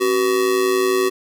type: tone with amplitude modulation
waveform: square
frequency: 377.3 Hz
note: F#4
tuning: 34 cents sharp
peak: -13 dBFS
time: 0-1.1 s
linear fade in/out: 20 ms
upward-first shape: sine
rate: 111 Hz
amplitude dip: 65%
effects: none